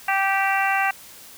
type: harmonic tone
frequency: 389.9 Hz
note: G4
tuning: 9 cents flat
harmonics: 2 / 3 / 4 / 5 / 6 / 7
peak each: -22 / -28 / -25 / -26 / -29 / -28 dBFS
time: 0.08-0.91 s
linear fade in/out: 5 ms
effects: white hiss -44 dBFS RMS until 1.37 s